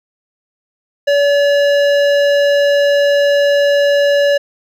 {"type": "tone with hard clipping", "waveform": "triangle", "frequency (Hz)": 571, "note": "D5", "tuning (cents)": -49, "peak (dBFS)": -11, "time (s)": [1.07, 4.38], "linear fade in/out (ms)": 10, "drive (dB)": 18, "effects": []}